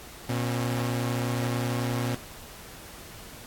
sawtooth tone pair together, 120 / 271.1 Hz, B2 / C#4, -49 / -38 cents, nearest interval octave + major second, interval 1411 cents, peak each -23 / -29 dBFS, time 0.29-2.15 s, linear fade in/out 5 ms, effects pink hiss -45 dBFS RMS until 3.46 s + AAC 64 kbps

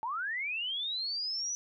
sine linear sweep, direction up, 854 to 5980 Hz, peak -32 dBFS, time 0.03-1.55 s, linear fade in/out 0 ms, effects none

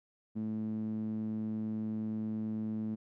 sawtooth tone with band-pass filter, 108.8 Hz, A2, 19 cents flat, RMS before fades -36 dBFS, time 0.35-2.96 s, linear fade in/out 20 ms, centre 230 Hz, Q 4.5, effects none

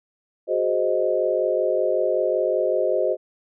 sine chord, Ab dominant seventh, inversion third, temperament equal, 370 / 415.3 / 523.3 / 622.3 Hz, Gb4 / Ab4 / C5 / Eb5, 0 / 0 / 0 / 0 cents, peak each -25 / -27 / -23 / -23 dBFS, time 0.47-3.17 s, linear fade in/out 50 ms, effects none

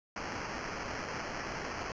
white noise with sample-and-hold, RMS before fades -39 dBFS, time 0.16-1.92 s, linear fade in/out 2 ms, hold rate 3675 Hz, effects resampled to 16000 Hz

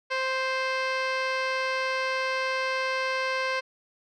15% pulse tone with low-pass filter, 523.3 Hz, C5, in tune, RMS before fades -28 dBFS, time 0.1-3.61 s, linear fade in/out 20 ms, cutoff 3600 Hz, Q 2.6, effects none

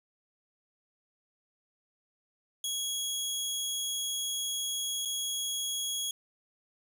20% pulse tone with dropouts, 3322 Hz, G#7, in tune, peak -26 dBFS, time 2.64-6.11 s, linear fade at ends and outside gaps 2 ms, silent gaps 5.051-5.055 s, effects none

